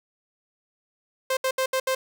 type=tone bursts at uneven times; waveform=sawtooth; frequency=523.3 Hz; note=C5; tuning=in tune; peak=-18 dBFS; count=5; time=1.3-1.37 / 1.44-1.51 / 1.58-1.66 / 1.73-1.8 / 1.87-1.95 s; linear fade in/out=5 ms; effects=none